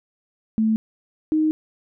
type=tone pair in turn; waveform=sine; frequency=220 / 311.1 Hz; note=A3 / D#4; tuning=0 / 0 cents; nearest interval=tritone; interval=600 cents; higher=second; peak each=-16 dBFS; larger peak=neither; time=0.58-0.76 / 1.32-1.51 s; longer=second; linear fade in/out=0 ms; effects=none